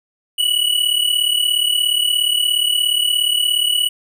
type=tone pair together; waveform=square; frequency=2923 / 2960 Hz; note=F#7 / F#7; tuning=-22 / 0 cents; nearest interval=unison; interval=22 cents; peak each=-18 dBFS; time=0.38-3.89 s; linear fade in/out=10 ms; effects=none